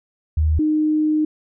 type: tone pair in turn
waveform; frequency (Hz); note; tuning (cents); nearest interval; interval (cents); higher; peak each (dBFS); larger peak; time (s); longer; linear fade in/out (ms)
sine; 77.78 / 307.2; D#2 / D#4; 0 / -22; 2 octaves; 2378; second; -14 / -15; first; 0.37-0.59 / 0.59-1.25; second; 5
effects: none